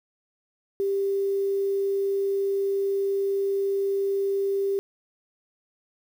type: tone with quantisation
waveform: sine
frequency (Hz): 394.4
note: G4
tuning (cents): +11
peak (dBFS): -22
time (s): 0.8-4.79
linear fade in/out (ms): 0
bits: 8
effects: none